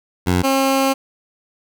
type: tone pair in turn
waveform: 15% pulse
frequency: 89.9 / 269.4 Hz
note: F#2 / C#4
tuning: -49 / -49 cents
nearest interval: octave + perfect fifth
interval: 1900 cents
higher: second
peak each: -8 dBFS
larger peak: neither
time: 0.26-0.43 / 0.43-0.94 s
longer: second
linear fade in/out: 20 ms
effects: none